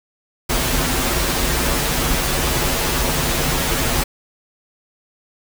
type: noise with comb filter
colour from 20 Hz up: pink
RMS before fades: -19 dBFS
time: 0.49-4.04 s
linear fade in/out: 10 ms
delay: 9.9 ms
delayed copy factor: -0.85
effects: none